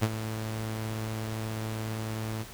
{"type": "tone with ADSR envelope", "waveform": "sawtooth", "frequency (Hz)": 110, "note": "A2", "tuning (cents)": 0, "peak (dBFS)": -17, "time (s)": [0.01, 2.45], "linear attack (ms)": 23, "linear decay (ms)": 47, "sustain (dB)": -11, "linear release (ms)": 36, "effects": ["pink hiss -46 dBFS RMS until 2.53 s"]}